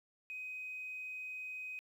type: tone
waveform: triangle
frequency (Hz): 2514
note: D#7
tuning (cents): +17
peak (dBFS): -38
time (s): 0.3-1.79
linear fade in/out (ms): 0
effects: tanh soft clip ceiling -39 dBFS + 12-bit